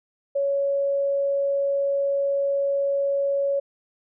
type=tone; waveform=sine; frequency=558 Hz; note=C#5; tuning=11 cents sharp; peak=-20 dBFS; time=0.35-3.6 s; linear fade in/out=10 ms; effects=none